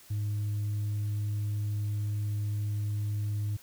sine tone with tanh clipping, 104.1 Hz, G#2, 5 cents sharp, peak -29 dBFS, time 0.1-3.57 s, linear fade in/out 10 ms, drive 1 dB, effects white hiss -55 dBFS RMS until 3.62 s

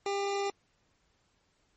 square tone pair together, 398.8 / 799.1 Hz, G4 / G5, +30 / +33 cents, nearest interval octave, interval 1203 cents, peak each -32 / -35 dBFS, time 0.06-0.5 s, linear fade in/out 2 ms, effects pink hiss -72 dBFS RMS until 1.76 s + MP3 32 kbps

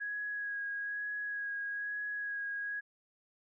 sine tone with vibrato, 1658 Hz, G#6, 3 cents flat, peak -35 dBFS, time 0-2.81 s, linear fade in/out 20 ms, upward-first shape sine, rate 1.1 Hz, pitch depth 17 cents each way, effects none

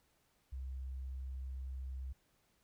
sine tone, 65.41 Hz, C2, in tune, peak -40 dBFS, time 0.52-2.13 s, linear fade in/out 10 ms, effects pink hiss -75 dBFS RMS until 2.63 s

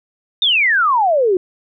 sine exponential sweep, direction down, 3729 to 351.2 Hz, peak -11 dBFS, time 0.42-1.37 s, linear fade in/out 2 ms, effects none

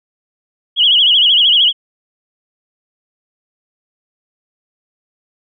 sine tone with vibrato, 3100 Hz, G7, 20 cents flat, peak -7 dBFS, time 0.76-1.73 s, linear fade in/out 50 ms, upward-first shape sine, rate 13 Hz, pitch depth 140 cents each way, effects none

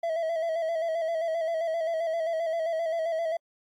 triangle tone with vibrato, 656 Hz, E5, 9 cents flat, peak -24 dBFS, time 0.03-3.37 s, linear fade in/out 5 ms, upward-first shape square, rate 7.6 Hz, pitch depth 43 cents each way, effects AAC 64 kbps

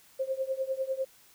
sine tone with tremolo, 530 Hz, C5, 22 cents sharp, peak -25 dBFS, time 0.19-1.05 s, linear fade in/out 10 ms, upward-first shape triangle, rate 10 Hz, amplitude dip 95%, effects white hiss -59 dBFS RMS until 1.34 s

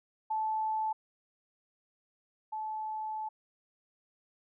sine tone pair in turn, 872 / 867 Hz, A5 / A5, -16 / -26 cents, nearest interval unison, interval 10 cents, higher first, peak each -29 / -34 dBFS, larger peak first, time 0.3-0.93 / 2.52-3.29 s, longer second, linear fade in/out 10 ms, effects none

